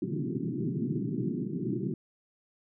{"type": "band-pass noise", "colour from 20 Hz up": "pink", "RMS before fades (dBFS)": -32, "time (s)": [0.02, 1.94], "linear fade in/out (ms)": 2, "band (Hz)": [120, 390], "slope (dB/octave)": 96, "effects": []}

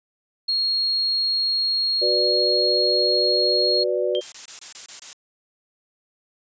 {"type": "tone", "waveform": "sine", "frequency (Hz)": 4283, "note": "C8", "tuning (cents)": 40, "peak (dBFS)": -19, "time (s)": [0.48, 3.84], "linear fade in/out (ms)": 10}
{"type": "chord", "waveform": "sine", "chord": "B minor", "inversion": "second", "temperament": "equal", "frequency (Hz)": [370, 493.9, 587.3], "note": ["F#4", "B4", "D5"], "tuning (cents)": [0, 0, 0], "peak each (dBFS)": -24, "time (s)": [2.01, 4.21], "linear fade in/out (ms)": 20}
{"type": "tone with exponential decay", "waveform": "sine", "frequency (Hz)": 3173, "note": "G7", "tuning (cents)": 20, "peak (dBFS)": -24, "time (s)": [4.15, 4.33], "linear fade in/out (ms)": 0, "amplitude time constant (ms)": 38}
{"type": "noise bursts", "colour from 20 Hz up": "blue", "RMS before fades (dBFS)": -33, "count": 7, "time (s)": [4.21, 5.13], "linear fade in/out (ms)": 0, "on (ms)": 110, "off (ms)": 25}
{"effects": ["resampled to 16000 Hz"]}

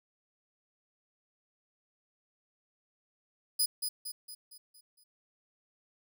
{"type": "tone with echo", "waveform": "15% pulse", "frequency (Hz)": 4978, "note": "D#8", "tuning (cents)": 0, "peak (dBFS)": -19, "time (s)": [3.59, 3.66], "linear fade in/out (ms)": 10, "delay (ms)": 230, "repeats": 6, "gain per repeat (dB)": -6, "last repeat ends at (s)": 5.04, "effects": []}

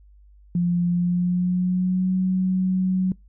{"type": "tone with pitch glide", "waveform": "sine", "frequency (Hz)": [174.61, 186.06], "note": ["F3", "F#3"], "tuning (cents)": [0, 10], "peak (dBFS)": -18, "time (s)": [0.55, 3.12], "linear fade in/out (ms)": 2, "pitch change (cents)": 110, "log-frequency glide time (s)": [0.89, 2.13], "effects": ["noise-tail reverb RT60 0.2 s tail -25 dB re dry", "added 50 Hz sine -48 dBFS peak until 3.28 s"]}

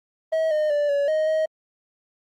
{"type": "tone with pitch steps", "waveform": "triangle", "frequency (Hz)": [641, 611, 585, 568, 624, 630], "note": ["E5", "D#5", "D5", "C#5", "D#5", "D#5"], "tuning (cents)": [-49, -32, -7, 42, 5, 21], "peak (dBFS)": -17, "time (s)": [0.32, 1.46], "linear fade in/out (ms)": 10, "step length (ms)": 190, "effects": ["Opus 24 kbps"]}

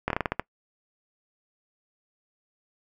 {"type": "slowing click train", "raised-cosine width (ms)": 0.5, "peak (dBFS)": -10, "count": 8, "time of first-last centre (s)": [0.08, 0.396], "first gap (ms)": 23, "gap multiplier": 1.22, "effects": ["noise-tail reverb RT60 0.1 s tail -24 dB re dry"]}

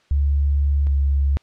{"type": "tone pair in turn", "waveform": "sine", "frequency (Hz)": [71, 69.66], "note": ["C#2", "C#2"], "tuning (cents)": [42, 9], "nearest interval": "unison", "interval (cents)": 33, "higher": "first", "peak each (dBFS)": -15, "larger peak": "neither", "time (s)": [[0.11, 0.87], [0.87, 1.37]], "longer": "first", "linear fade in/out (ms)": 0, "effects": ["white hiss -59 dBFS RMS until 1.42 s", "low-pass 4000 Hz 12 dB/octave"]}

